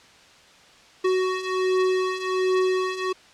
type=beating tone pair; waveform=square; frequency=371.4 / 372.7 Hz; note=F#4 / F#4; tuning=+7 / +13 cents; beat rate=1.3 Hz; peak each=-27 / -23 dBFS; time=1.04-3.13 s; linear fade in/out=10 ms; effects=white hiss -51 dBFS RMS until 3.33 s + low-pass 5000 Hz 12 dB/octave